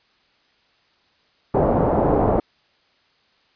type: low-pass noise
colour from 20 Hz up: white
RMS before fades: -18 dBFS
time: 1.54-2.4 s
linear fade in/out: 5 ms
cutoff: 760 Hz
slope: 24 dB/octave
effects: white hiss -61 dBFS RMS until 3.55 s + resampled to 11025 Hz